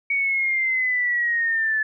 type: linear sweep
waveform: sine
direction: down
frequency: 2246 to 1731 Hz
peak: -19 dBFS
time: 0.1-1.83 s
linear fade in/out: 5 ms
effects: none